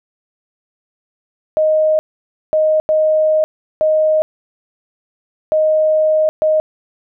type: tone bursts at uneven times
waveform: sine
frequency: 622.3 Hz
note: D#5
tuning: in tune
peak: -10 dBFS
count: 6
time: 1.57-1.99 / 2.53-2.8 / 2.89-3.44 / 3.81-4.22 / 5.52-6.29 / 6.42-6.6 s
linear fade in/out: 0 ms
effects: none